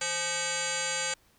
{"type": "tone with frequency modulation", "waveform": "sine", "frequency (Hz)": 2600, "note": "E7", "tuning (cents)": -24, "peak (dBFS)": -28, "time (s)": [0.01, 1.14], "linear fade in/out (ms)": 5, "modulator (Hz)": 691, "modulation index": 7.8, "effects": ["pink hiss -64 dBFS RMS until 1.38 s"]}